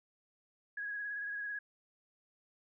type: tone with vibrato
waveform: sine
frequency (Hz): 1661.2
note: G#6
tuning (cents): 0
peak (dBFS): -37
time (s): 0.77-1.59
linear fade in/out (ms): 5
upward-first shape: sine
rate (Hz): 18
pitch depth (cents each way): 31
effects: none